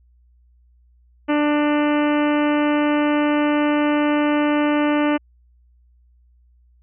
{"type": "harmonic tone with a mistuned harmonic", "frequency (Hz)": 295.8, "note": "D4", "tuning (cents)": 13, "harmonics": [1, 2, 3, 4, 5, 6, 7, 8, 9, 10], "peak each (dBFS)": [-17, -23, -27, -29, -31, -33, -34, -35, -36, -37], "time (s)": [1.28, 5.18], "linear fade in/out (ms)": 20, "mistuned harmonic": 6, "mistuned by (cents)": 16, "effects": ["added 60 Hz sine -52 dBFS peak until 6.82 s"]}